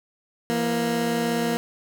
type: tone pair together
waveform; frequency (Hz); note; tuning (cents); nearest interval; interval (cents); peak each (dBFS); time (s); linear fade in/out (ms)
20% pulse; 168.76 / 234.7; E3 / A#3; +41 / +12; tritone; 571; -24 / -18; 0.5-1.57; 0
effects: none